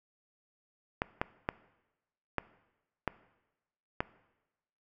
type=clicks; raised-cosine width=0.5 ms; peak=-14 dBFS; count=6; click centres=1.019 / 1.215 / 1.489 / 2.383 / 3.077 / 4.005 s; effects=noise-tail reverb RT60 1.0 s tail -19 dB re dry